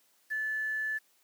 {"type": "tone with quantisation", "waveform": "sine", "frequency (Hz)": 1740, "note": "A6", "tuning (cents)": -20, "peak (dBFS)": -30, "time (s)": [0.3, 0.99], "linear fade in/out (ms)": 20, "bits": 9, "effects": ["white hiss -68 dBFS RMS until 1.23 s", "high-pass 200 Hz 12 dB/octave"]}